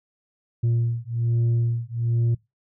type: beating tone pair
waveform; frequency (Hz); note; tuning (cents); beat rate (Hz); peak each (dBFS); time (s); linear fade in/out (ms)
sine; 116.54 / 117.74; A#2 / A#2; 0 / +18; 1.2; -21; 0.63-2.35; 10
effects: noise-tail reverb RT60 0.2 s tail -22 dB re dry + tanh soft clip ceiling -17 dBFS